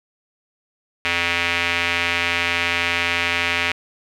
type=tone with band-pass filter; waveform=square; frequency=85.9 Hz; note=F2; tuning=28 cents flat; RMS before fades=-21 dBFS; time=1.05-3.72 s; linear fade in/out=0 ms; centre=2400 Hz; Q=2.7; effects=none